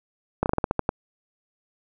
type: slowing click train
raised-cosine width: 1 ms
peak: -7 dBFS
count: 9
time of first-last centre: 0.43-0.891 s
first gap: 29 ms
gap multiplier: 1.19
effects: none